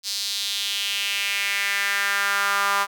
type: tone with high-pass filter sweep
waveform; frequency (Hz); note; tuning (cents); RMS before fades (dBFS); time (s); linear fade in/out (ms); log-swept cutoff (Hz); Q
sawtooth; 200; G3; +35; -24; 0.03-2.87; 50; 4600 to 1100; 2.9
effects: none